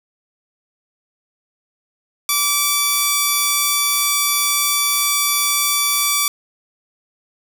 5% pulse tone, 1157 Hz, D6, 26 cents flat, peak -3 dBFS, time 2.29-6.28 s, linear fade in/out 2 ms, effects 7-bit

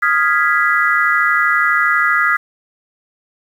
sine chord, F half-diminished seventh, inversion third, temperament equal, 1244.5 / 1396.9 / 1661.2 / 1975.5 Hz, Eb6 / F6 / Ab6 / Cb7, 0 / 0 / 0 / 0 cents, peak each -17 dBFS, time 0.02-2.37 s, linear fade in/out 10 ms, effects 7-bit

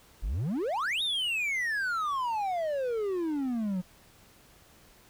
triangle exponential two-way sweep, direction up then down, 38.83 to 3779 to 176.1 Hz, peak -26 dBFS, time 0.22-3.82 s, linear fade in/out 20 ms, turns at 1.02 s, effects pink hiss -58 dBFS RMS until 5.09 s

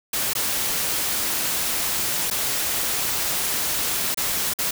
white noise with dropouts, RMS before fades -24 dBFS, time 0.13-4.71 s, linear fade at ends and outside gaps 5 ms, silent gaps 0.335-0.351 / 2.302-2.31 / 4.145-4.173 / 4.537-4.587 s, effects none

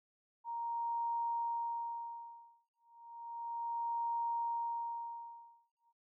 sine tone with tremolo, 934 Hz, A#5, 3 cents sharp, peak -33 dBFS, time 0.44-5.93 s, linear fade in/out 50 ms, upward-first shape sine, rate 0.33 Hz, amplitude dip 100%, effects none

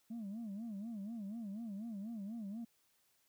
sine tone with vibrato, 214 Hz, A3, 48 cents flat, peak -39 dBFS, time 0.1-2.65 s, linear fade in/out 10 ms, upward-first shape sine, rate 4.1 Hz, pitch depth 170 cents each way, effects tanh soft clip ceiling -40 dBFS + white hiss -75 dBFS RMS until 3.28 s

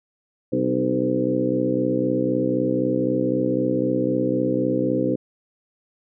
harmonic tone with a mistuned harmonic, 63.9 Hz, C2, 40 cents flat, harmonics 2 / 3 / 4 / 5 / 6 / 7 / 8, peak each -30 / -29 / -25 / -24 / -28 / -30 / -25 dBFS, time 0.52-5.16 s, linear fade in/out 10 ms, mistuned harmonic 5, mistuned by -45 cents, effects none

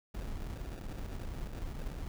brown noise with sample-and-hold, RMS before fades -40 dBFS, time 0.14-2.08 s, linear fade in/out 5 ms, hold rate 1050 Hz, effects none

